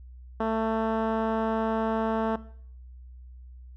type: tone with low-pass filter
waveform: 10% pulse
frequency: 222.4 Hz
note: A3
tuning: 19 cents sharp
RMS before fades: -27 dBFS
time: 0.4-2.36 s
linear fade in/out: 5 ms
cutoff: 1200 Hz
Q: 0.7
effects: noise-tail reverb RT60 0.6 s tail -18 dB re dry + added 62 Hz sine -43 dBFS peak until 3.76 s